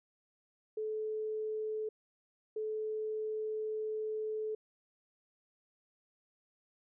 sine tone bursts at uneven times, 432.8 Hz, A4, 29 cents flat, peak -34 dBFS, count 2, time 0.77-1.89 / 2.56-4.55 s, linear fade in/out 5 ms, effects none

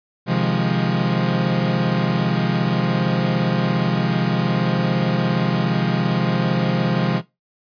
40% pulse chord, F minor seventh, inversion second, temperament equal with one note detuned, 130.81 / 157.19 / 174.61 / 207.7 Hz, C3 / Eb3 / F3 / Ab3, 0 / +18 / 0 / 0 cents, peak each -22 / -24 / -20 / -23 dBFS, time 0.26-7.22 s, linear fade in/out 50 ms, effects noise-tail reverb RT60 0.2 s tail -17 dB re dry + resampled to 11025 Hz

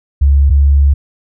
sine tone pair in turn, 70 / 70.3 Hz, C#2 / C#2, +18 / +25 cents, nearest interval unison, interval 7 cents, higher second, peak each -5 dBFS, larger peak neither, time 0.21-0.5 / 0.5-0.94 s, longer second, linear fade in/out 10 ms, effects none

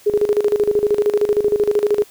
sine tone with tremolo, 415.3 Hz, G#4, in tune, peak -11 dBFS, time 0.06-2.04 s, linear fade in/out 10 ms, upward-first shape square, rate 13 Hz, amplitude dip 75%, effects white hiss -47 dBFS RMS until 2.1 s

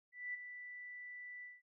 sine tone with ADSR envelope, 1975.5 Hz, B6, in tune, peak -38 dBFS, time 0.12-1.62 s, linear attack 220 ms, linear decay 16 ms, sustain -9 dB, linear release 190 ms, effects none

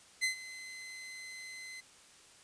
sawtooth tone with ADSR envelope, 2049 Hz, C7, 37 cents flat, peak -24 dBFS, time 0.21-1.81 s, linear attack 28 ms, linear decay 110 ms, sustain -17 dB, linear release 14 ms, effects white hiss -59 dBFS RMS until 2.43 s + resampled to 22050 Hz

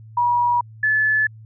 sine tone pair in turn, 963 / 1729.8 Hz, B5 / A6, -44 / -30 cents, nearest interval minor seventh, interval 1014 cents, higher second, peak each -15 / -15 dBFS, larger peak neither, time 0.17-0.61 / 0.83-1.27 s, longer neither, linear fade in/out 5 ms, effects added 110 Hz sine -39 dBFS peak until 1.45 s

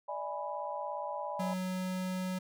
sine chord, E dominant seventh, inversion third, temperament equal with one note detuned, 587.3 / 644.6 / 830.6 / 987.8 Hz, D5 / E5 / G#5 / B5, 0 / -39 / 0 / 0 cents, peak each -40 / -44 / -40 / -40 dBFS, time 0.08-1.54 s, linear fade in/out 10 ms
square tone, 185 Hz, F#3, in tune, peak -34 dBFS, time 1.39-2.39 s, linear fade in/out 10 ms
effects none

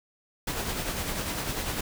pink noise with tremolo, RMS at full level -30 dBFS, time 0.47-1.81 s, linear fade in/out 5 ms, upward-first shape sine, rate 10 Hz, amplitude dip 40%, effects none

